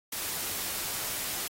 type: noise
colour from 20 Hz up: white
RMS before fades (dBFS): -34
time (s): 0.12-1.48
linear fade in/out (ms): 5
effects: AAC 48 kbps